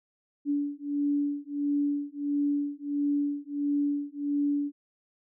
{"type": "beating tone pair", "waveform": "sine", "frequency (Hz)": [287.1, 288.6], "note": ["D4", "D4"], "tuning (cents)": [-39, -30], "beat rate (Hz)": 1.5, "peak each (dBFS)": -29, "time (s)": [0.45, 4.72], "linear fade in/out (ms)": 50, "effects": []}